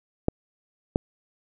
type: clicks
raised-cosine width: 2 ms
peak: -7 dBFS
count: 2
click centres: 0.284 / 0.959 s
effects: none